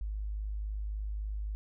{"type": "tone", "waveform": "sine", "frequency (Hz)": 51.8, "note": "G#1", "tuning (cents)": -4, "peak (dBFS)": -33, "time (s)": [0.01, 1.55], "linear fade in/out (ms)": 0, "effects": []}